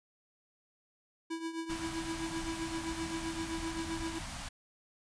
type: tone with tremolo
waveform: square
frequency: 327.9 Hz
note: E4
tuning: 9 cents flat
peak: -34 dBFS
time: 1.3-4.19 s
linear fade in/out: 10 ms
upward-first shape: triangle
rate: 7.7 Hz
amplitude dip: 75%
type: band-stop noise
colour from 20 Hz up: pink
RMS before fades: -42 dBFS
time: 1.69-4.49 s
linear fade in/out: 10 ms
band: 290 to 620 Hz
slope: 48 dB/octave
effects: resampled to 22050 Hz